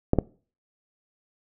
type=clicks; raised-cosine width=2 ms; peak=-5 dBFS; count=2; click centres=0.134 / 0.187 s; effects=noise-tail reverb RT60 0.4 s tail -22 dB re dry